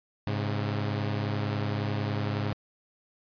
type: tone pair together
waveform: sawtooth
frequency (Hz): 103.6 / 134.56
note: G#2 / C3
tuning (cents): -4 / +49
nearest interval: perfect fourth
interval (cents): 453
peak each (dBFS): -25 / -29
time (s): 0.27-2.53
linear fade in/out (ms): 0
effects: resampled to 11025 Hz